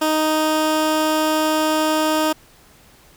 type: tone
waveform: 15% pulse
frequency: 311.1 Hz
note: D#4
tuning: in tune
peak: -10 dBFS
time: 0.01-2.33 s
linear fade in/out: 10 ms
effects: pink hiss -50 dBFS RMS until 3.16 s